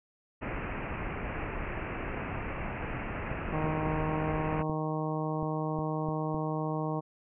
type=low-pass noise; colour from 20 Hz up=pink; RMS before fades=-36 dBFS; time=0.41-4.63 s; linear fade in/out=20 ms; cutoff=2700 Hz; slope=96 dB/octave
type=clicks; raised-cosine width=3 ms; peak=-25 dBFS; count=12; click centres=3.315 / 3.489 / 3.528 / 3.644 / 3.871 / 4.082 / 4.34 / 4.697 / 5.429 / 5.789 / 6.087 / 6.346 s
type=harmonic tone; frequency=155.56 Hz; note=D#3; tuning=in tune; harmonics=1 / 2 / 3 / 4 / 5 / 6 / 7; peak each=-33 / -36 / -38 / -39 / -40 / -41 / -41 dBFS; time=3.52-7.01 s; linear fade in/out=20 ms
effects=none